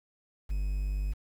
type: tone with quantisation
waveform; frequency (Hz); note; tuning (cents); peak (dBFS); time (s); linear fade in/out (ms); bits
triangle; 49.43; G1; +15; -26; 0.49-1.14; 20; 9
effects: none